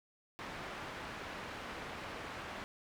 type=low-pass noise; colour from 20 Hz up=white; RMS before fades=-45 dBFS; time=0.39-2.64 s; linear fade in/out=0 ms; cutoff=1800 Hz; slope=12 dB/octave; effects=none